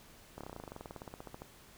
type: slowing click train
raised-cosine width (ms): 1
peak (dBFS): -30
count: 23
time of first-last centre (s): 0.38-1.42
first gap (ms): 27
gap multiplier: 1.05
effects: pink hiss -58 dBFS RMS until 1.77 s